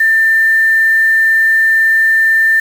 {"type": "tone with quantisation", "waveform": "sine", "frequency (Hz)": 1789, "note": "A6", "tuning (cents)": 28, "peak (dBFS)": -7, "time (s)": [0, 2.6], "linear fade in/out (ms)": 5, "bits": 5, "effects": []}